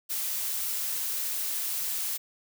blue noise, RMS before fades -31 dBFS, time 0.09-2.18 s, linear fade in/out 20 ms, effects none

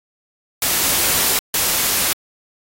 white noise bursts at uneven times, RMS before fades -17 dBFS, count 2, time 0.62-1.39 / 1.54-2.13 s, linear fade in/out 2 ms, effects AAC 48 kbps

